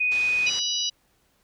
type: tone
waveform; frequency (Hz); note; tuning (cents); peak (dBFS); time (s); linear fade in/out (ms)
sine; 2489; D#7; 0; -20; 0-0.5; 10
type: low-pass noise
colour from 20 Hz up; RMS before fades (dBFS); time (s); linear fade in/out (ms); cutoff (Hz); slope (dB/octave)
white; -40; 0.11-0.6; 10; 5800; 24
type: harmonic tone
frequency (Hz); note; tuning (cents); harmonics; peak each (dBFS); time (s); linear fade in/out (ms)
979; B5; -15; 3 / 4 / 5 / 6; -28 / -29 / -30 / -31; 0.46-0.9; 10
effects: pink hiss -66 dBFS RMS until 1.43 s